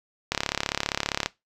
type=click train; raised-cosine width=0.2 ms; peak=-6 dBFS; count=34; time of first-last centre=0.32-1.26 s; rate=35.1 Hz; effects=noise-tail reverb RT60 0.2 s tail -19 dB re dry